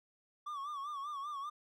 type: tone with vibrato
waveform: triangle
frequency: 1149 Hz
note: D6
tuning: 38 cents flat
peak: -37 dBFS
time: 0.46-1.5 s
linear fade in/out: 10 ms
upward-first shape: sine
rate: 5.1 Hz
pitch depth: 92 cents each way
effects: none